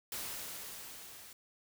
white noise with level ramp, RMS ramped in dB -40 to -53 dBFS, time 0.12-1.33 s, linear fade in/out 2 ms, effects none

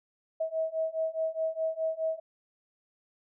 sine beating tone pair, 640 / 644.8 Hz, D#5 / E5, +49 / -38 cents, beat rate 4.8 Hz, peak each -32 / -31 dBFS, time 0.4-2.2 s, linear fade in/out 10 ms, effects none

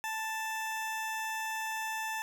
20% pulse tone, 881 Hz, A5, 2 cents sharp, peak -29 dBFS, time 0.04-2.22 s, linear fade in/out 0 ms, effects none

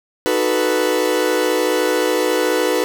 40% pulse chord, B dominant seventh, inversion first, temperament equal, 311.1 / 370 / 440 / 493.9 Hz, D#4 / F#4 / A4 / B4, 0 / 0 / 0 / 0 cents, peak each -22 / -21 / -21 / -18 dBFS, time 0.26-2.84 s, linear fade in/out 0 ms, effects none

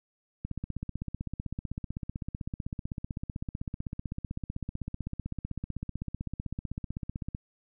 click train, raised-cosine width 5 ms, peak -22 dBFS, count 110, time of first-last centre 0.45-7.349 s, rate 15.8 Hz, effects none

